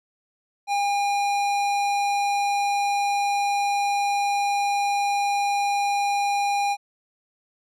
square tone with low-pass filter, 808 Hz, G#5, 48 cents flat, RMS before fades -23 dBFS, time 0.67-6.77 s, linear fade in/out 50 ms, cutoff 8500 Hz, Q 0.54, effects none

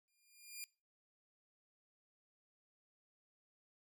10% pulse tone with exponential growth, 2408 Hz, D7, 43 cents sharp, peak -34 dBFS, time 0.08-0.64 s, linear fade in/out 0 ms, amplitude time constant 120 ms, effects noise-tail reverb RT60 0.3 s tail -22 dB re dry

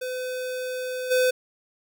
square tone with level steps, 507 Hz, B4, 45 cents sharp, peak -29 / -19 dBFS, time 0.01-1.31 s, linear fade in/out 10 ms, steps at 1.1 s, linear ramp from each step 20 ms, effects none

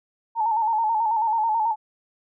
sine tone with vibrato, 888 Hz, A5, 16 cents sharp, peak -19 dBFS, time 0.35-1.76 s, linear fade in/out 50 ms, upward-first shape square, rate 9.2 Hz, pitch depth 59 cents each way, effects none

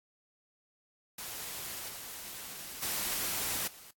white noise with level steps, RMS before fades -41 / -44 / -34 / -52 dBFS, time 1.18-3.91 s, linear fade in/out 5 ms, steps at 1.89 / 2.82 / 3.67 s, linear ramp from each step 10 ms, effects noise-tail reverb RT60 0.1 s tail -23 dB re dry + AAC 64 kbps

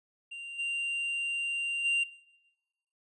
triangle tone with level steps, 2777 Hz, F7, 10 cents flat, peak -37 / -28 / -23 dBFS, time 0.31-2.04 s, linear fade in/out 10 ms, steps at 0.58 / 1.84 s, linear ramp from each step 20 ms, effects noise-tail reverb RT60 1.0 s tail -21 dB re dry + resampled to 24000 Hz

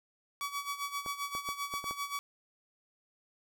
sawtooth tone with tremolo, 1138 Hz, C#6, 45 cents sharp, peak -29 dBFS, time 0.41-2.19 s, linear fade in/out 0 ms, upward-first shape sine, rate 7.6 Hz, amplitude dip 75%
clicks, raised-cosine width 1 ms, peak -29 dBFS, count 6, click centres 1.062 / 1.351 / 1.489 / 1.739 / 1.842 / 1.91 s
effects none

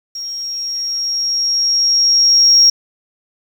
sine tone with level ramp, 5588 Hz, F8, in tune, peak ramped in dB -23 to -4 dBFS, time 0.15-2.7 s, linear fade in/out 5 ms, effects tanh soft clip ceiling -1 dBFS + 7-bit

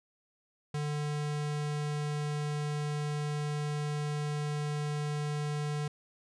square tone, 148.3 Hz, D3, 17 cents sharp, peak -32 dBFS, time 0.74-5.88 s, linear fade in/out 5 ms, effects resampled to 22050 Hz

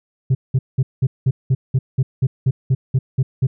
sine tone bursts, 130.81 Hz, C3, in tune, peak -9 dBFS, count 14, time 0.3-3.47 s, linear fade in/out 10 ms, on 50 ms, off 190 ms, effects tanh soft clip ceiling -11 dBFS

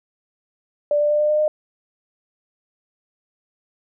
sine tone with pitch steps, 587.3 / 591.7 / 596.2 / 600.7 / 605.2 / 609.8 Hz, D5 / D5 / D5 / D5 / D#5 / D#5, 0 / +13 / +26 / +39 / -48 / -35 cents, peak -15 dBFS, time 0.91-1.48 s, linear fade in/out 2 ms, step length 95 ms, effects none

